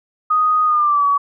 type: tone with pitch glide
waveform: sine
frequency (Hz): 1244.5 to 1134.6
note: D#6 to C#6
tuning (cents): 0 to +40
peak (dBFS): -12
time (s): 0.3-1.18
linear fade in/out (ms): 10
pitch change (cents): -160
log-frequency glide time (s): 0.65-1.07
effects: none